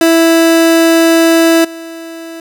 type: tone with level steps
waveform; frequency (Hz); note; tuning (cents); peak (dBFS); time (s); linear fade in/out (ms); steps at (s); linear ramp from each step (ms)
30% pulse; 329.6; E4; 0; -3 / -22; 0.01-2.4; 2; 1.64; 10
effects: none